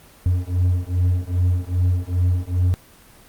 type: beating tone pair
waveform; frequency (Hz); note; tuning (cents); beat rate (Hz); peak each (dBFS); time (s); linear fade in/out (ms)
triangle; 88.6 / 91.1; F2 / F#2; +25 / -26; 2.5; -18 / -18; 0.26-2.74; 0
effects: pink hiss -48 dBFS RMS until 3.28 s + Opus 24 kbps